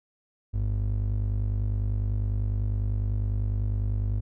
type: ring-modulated tone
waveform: triangle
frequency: 77 Hz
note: D#2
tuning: 17 cents flat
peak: -19 dBFS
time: 0.53-4.21 s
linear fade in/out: 20 ms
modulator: 25 Hz
effects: none